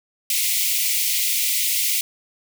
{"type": "high-pass noise", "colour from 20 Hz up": "white", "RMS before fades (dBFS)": -21, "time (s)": [0.3, 2.01], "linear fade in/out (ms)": 2, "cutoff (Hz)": 2000, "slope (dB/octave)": 96, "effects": []}